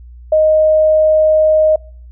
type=tone; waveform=sine; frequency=622.3 Hz; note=D#5; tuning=in tune; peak=-7 dBFS; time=0.32-1.76 s; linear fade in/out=5 ms; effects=noise-tail reverb RT60 0.5 s tail -26 dB re dry + added 60 Hz sine -33 dBFS peak until 2.11 s